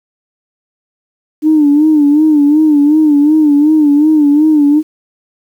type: tone with vibrato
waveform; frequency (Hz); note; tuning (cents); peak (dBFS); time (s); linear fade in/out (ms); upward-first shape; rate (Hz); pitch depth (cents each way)
sine; 299.5; D4; +34; -4; 1.42-4.83; 50; sine; 2.7; 81
effects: tanh soft clip ceiling 0 dBFS + 7-bit